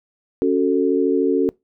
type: chord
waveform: sine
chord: F# minor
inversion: second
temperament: just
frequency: 277.5 / 370 / 444 Hz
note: C#4 / F#4 / A4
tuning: +2 / 0 / +16 cents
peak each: -19 dBFS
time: 0.42-1.49 s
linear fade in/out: 0 ms
effects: noise-tail reverb RT60 0.2 s tail -24 dB re dry